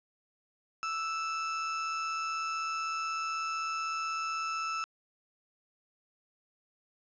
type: tone with amplitude modulation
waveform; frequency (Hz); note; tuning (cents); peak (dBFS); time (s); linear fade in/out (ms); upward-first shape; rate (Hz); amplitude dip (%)
35% pulse; 1318.5; E6; 0; -29; 0.83-4.84; 0; sine; 156; 30
effects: resampled to 16000 Hz + 10-bit